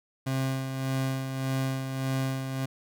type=tone with tremolo; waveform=30% pulse; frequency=132.9 Hz; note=C3; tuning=27 cents sharp; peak=-23 dBFS; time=0.26-2.66 s; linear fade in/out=10 ms; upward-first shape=sine; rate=1.7 Hz; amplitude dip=50%; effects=none